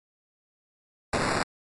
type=noise with sample-and-hold; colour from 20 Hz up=blue; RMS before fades=-26 dBFS; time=1.13-1.43 s; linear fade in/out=2 ms; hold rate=3150 Hz; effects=low-pass 12000 Hz 12 dB/octave + MP3 48 kbps